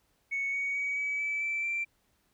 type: tone with pitch steps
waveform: sine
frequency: 2217 / 2239 / 2261 / 2283 / 2306 / 2329 / 2352 Hz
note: C#7 / C#7 / C#7 / D7 / D7 / D7 / D7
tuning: 0 / +17 / +34 / -50 / -32 / -15 / +2 cents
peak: -28 dBFS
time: 0.31-1.85 s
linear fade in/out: 20 ms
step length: 220 ms
effects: tanh soft clip ceiling -25 dBFS + pink hiss -72 dBFS RMS until 2.33 s